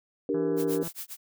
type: chord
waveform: sine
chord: G minor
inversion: second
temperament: equal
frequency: 293.7 / 392 / 466.2 Hz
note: D4 / G4 / Bb4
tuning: 0 / 0 / 0 cents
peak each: -29 dBFS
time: 0.29-0.83 s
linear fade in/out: 2 ms
type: harmonic tone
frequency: 167.2 Hz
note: E3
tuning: 25 cents sharp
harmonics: 1 / 2 / 3 / 4 / 5 / 6 / 7 / 8 / 9 / 10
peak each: -36 / -42 / -46 / -48 / -50 / -52 / -53 / -54 / -55 / -56 dBFS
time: 0.34-0.88 s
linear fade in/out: 2 ms
type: noise with tremolo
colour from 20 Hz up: blue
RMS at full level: -36 dBFS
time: 0.56-1.17 s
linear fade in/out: 50 ms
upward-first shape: sine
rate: 7.3 Hz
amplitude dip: 100%
effects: none